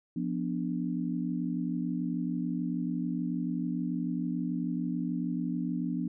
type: chord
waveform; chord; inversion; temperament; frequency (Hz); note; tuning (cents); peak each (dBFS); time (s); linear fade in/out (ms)
sine; B diminished; second; equal with one note detuned; 175.32 / 246.9 / 293.7; F3 / B3 / D4; +7 / 0 / 0; -33 / -33 / -35; 0.16-6.08; 5
effects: none